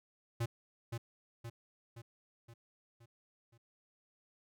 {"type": "tone with echo", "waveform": "square", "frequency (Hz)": 116.54, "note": "A#2", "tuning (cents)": 0, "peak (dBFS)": -33, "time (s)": [0.4, 0.46], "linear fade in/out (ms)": 10, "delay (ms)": 520, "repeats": 6, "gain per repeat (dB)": -5, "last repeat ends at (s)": 3.58, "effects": []}